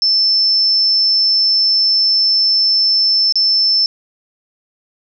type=tone with dropouts; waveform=sine; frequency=5300 Hz; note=E8; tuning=9 cents sharp; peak=-10 dBFS; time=0.02-3.86 s; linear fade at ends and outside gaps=1 ms; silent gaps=3.324-3.356 s; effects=none